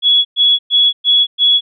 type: tone bursts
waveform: sine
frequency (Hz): 3371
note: G#7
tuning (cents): +25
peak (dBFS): -7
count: 5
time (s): 0.02-1.61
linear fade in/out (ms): 50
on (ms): 230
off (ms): 110
effects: none